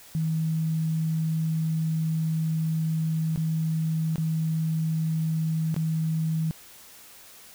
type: tone with dropouts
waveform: sine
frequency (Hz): 160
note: D#3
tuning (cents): +49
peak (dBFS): -23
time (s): 0.15-6.51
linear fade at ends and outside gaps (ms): 0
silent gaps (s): 3.36-3.375 / 4.158-4.181 / 5.743-5.764
effects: white hiss -49 dBFS RMS until 7.54 s